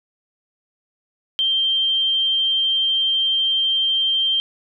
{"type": "tone", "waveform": "sine", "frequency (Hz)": 3154, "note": "G7", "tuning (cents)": 10, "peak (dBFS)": -16, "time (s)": [1.39, 4.4], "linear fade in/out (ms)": 0, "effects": []}